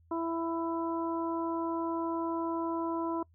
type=harmonic tone; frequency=331.7 Hz; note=E4; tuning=11 cents sharp; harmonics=1 / 2 / 3 / 4; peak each=-32 / -39 / -36 / -45 dBFS; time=0.11-3.23 s; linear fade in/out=5 ms; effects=noise-tail reverb RT60 0.1 s tail -25 dB re dry + added 83 Hz sine -60 dBFS peak until 3.34 s